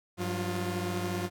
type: tone cluster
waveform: sawtooth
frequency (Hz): 97.6 / 180.9 / 351.1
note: G2 / F#3 / F4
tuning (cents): -7 / -39 / +9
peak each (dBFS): -31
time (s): 0.17-1.3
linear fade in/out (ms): 50
effects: none